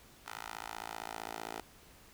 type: tone with high-pass filter sweep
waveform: 10% pulse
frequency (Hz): 55.4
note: A1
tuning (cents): +13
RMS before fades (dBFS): -44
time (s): 0.26-1.61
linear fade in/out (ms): 5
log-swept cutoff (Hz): 1100 to 530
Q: 1.5
effects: pink hiss -59 dBFS RMS until 2.13 s